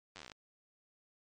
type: slowing click train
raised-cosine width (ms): 0.2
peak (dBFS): -30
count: 12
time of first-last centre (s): 0.16-0.318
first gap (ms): 10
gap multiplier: 1.07
effects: MP3 48 kbps